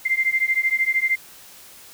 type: beating tone pair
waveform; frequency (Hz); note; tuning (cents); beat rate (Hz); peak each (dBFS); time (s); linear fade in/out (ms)
sine; 2085 / 2098; C7 / C7; -7 / +4; 13; -21; 0.05-1.16; 10
effects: white hiss -45 dBFS RMS until 1.93 s